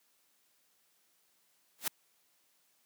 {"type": "noise with exponential growth", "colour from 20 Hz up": "white", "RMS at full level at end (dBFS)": -27, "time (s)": [1.78, 1.88], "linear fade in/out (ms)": 5, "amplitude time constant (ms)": 20, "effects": ["white hiss -72 dBFS RMS until 2.85 s", "high-pass 150 Hz 12 dB/octave"]}